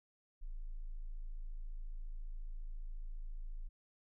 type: tone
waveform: sine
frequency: 27.25 Hz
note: A0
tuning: 16 cents flat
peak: -40 dBFS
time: 0.41-3.69 s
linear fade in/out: 20 ms
effects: none